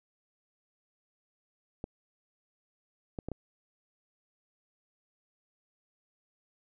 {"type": "clicks", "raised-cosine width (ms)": 2, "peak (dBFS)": -23, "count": 4, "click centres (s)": [1.841, 3.188, 3.286, 3.317], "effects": []}